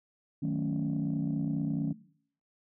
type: chord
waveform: sine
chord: D# half-diminished seventh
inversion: none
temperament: equal with one note detuned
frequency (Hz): 155.56 / 185 / 220 / 278.5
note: D#3 / F#3 / A3 / C#4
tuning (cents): 0 / 0 / 0 / +8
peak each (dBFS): -31 / -35 / -35 / -32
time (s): 0.42-1.93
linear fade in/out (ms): 10
effects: noise-tail reverb RT60 0.6 s tail -20 dB re dry + tanh soft clip ceiling -23 dBFS